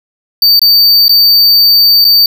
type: tone with dropouts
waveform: square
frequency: 4600 Hz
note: D8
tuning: 37 cents flat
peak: -4 dBFS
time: 0.42-2.26 s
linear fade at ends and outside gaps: 2 ms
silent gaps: 0.594-0.616 / 1.082-1.093 / 2.044-2.049 s
effects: none